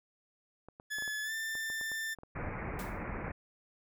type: clicks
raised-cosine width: 1 ms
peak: -35 dBFS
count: 11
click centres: 0.686 / 0.799 / 0.985 / 1.023 / 1.078 / 1.553 / 1.701 / 1.812 / 1.917 / 2.187 / 2.234 s
type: tone with pitch glide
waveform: 40% pulse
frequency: 1716 to 1782.7 Hz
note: A6 to A6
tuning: -44 to +22 cents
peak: -34 dBFS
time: 0.9-2.15 s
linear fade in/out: 20 ms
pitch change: +66 cents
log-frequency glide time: 1.23-1.33 s
type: low-pass noise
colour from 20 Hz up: pink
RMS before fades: -39 dBFS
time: 2.35-3.32 s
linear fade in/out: 10 ms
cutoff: 2400 Hz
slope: 96 dB/octave
type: noise with exponential decay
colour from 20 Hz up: white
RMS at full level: -45 dBFS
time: 2.79-3.04 s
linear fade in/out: 2 ms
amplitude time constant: 53 ms
effects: none